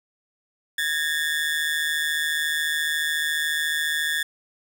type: ring-modulated tone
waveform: 30% pulse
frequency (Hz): 1739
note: A6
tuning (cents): -21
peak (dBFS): -17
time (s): 0.78-4.23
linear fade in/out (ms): 5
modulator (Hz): 77.1
effects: 8-bit